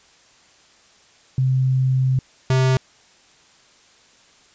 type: tone pair in turn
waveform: sine / square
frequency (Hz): 130.5 / 130.5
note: C3 / C3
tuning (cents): -4 / -4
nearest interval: unison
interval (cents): 0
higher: neither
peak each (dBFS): -15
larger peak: neither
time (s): 1.38-2.19 / 2.5-2.77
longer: first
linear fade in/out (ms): 2
effects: white hiss -53 dBFS RMS until 4.54 s + resampled to 16000 Hz